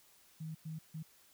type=tone bursts at uneven times; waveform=sine; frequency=158.6 Hz; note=D#3; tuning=33 cents sharp; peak=-40 dBFS; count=3; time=0.4-0.55 / 0.65-0.79 / 0.94-1.03 s; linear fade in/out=10 ms; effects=white hiss -65 dBFS RMS until 1.33 s